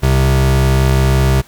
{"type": "tone pair together", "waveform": "square", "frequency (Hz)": [65.69, 130.81], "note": ["C2", "C3"], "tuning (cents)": [7, 0], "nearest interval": "octave", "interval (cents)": 1193, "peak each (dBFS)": -13, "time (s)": [0.02, 1.42], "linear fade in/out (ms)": 20, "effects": ["pink hiss -44 dBFS RMS until 1.47 s"]}